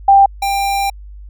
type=tone pair in turn; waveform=sine / square; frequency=790 / 793.1 Hz; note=G5 / G5; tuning=+13 / +20 cents; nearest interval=unison; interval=7 cents; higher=second; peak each=-4 / -15 dBFS; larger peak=first; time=0.08-0.26 / 0.42-0.9 s; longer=second; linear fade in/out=5 ms; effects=added 50 Hz sine -31 dBFS peak until 1.29 s